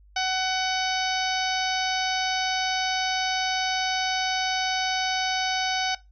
harmonic tone with a mistuned harmonic, 750 Hz, F#5, 23 cents sharp, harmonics 1 / 2 / 3 / 4 / 5 / 6 / 7 / 8, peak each -27 / -30 / -32 / -33 / -34 / -35 / -35 / -36 dBFS, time 0.16-5.95 s, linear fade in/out 5 ms, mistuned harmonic 6, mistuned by +25 cents, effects noise-tail reverb RT60 0.2 s tail -18 dB re dry + added 50 Hz sine -51 dBFS peak until 6.11 s

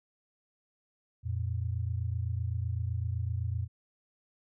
sine tone pair together, 87.31 / 115.17 Hz, F2 / A#2, 0 / -20 cents, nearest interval perfect fourth, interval 480 cents, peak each -32 / -33 dBFS, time 1.23-3.68 s, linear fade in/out 50 ms, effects none

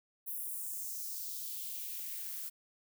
violet noise with high-pass filter sweep, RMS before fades -41 dBFS, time 0.26-2.5 s, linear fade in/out 20 ms, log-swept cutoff 12000 to 1300 Hz, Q 1.9, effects none

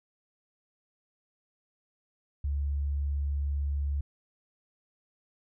sine tone, 71.1 Hz, C#2, 45 cents sharp, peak -27 dBFS, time 2.44-4.01 s, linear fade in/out 5 ms, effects none

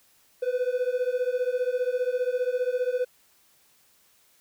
triangle beating tone pair, 492.4 / 507.4 Hz, B4 / B4, -5 / +47 cents, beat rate 15 Hz, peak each -25 dBFS, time 0.42-3.05 s, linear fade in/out 10 ms, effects white hiss -62 dBFS RMS until 4.4 s

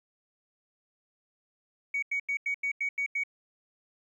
sine tone bursts, 2249 Hz, C#7, 24 cents sharp, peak -26 dBFS, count 8, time 1.94-3.236 s, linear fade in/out 5 ms, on 85 ms, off 88 ms, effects tanh soft clip ceiling -23 dBFS + 11-bit

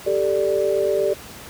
sine chord, G suspended second, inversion none, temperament equal, 392 / 440 / 587.3 Hz, G4 / A4 / D5, 0 / 0 / 0 cents, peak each -21 / -23 / -21 dBFS, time 0.06-1.14 s, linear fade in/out 10 ms, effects pink hiss -39 dBFS RMS until 1.49 s + high-pass 60 Hz 12 dB/octave

